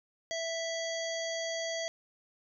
harmonic tone, 659.3 Hz, E5, in tune, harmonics 1 / 3 / 5 / 7 / 9 / 10, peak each -35 / -40 / -42 / -43 / -45 / -45 dBFS, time 0.31-1.88 s, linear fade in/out 0 ms, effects none

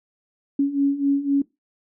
sine beating tone pair, 277.2 / 281.1 Hz, C#4 / C#4, 0 / +24 cents, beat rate 3.9 Hz, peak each -23 / -19 dBFS, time 0.59-1.42 s, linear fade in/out 5 ms, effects noise-tail reverb RT60 0.2 s tail -20 dB re dry

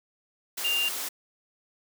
sine tone in noise, 2796 Hz, F7, 1 cent sharp, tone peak -24 dBFS, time 0.64-0.89 s, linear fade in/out 10 ms, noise white, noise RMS -33 dBFS, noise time 0.57-1.09 s, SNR +6 dB, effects high-pass 300 Hz 12 dB/octave

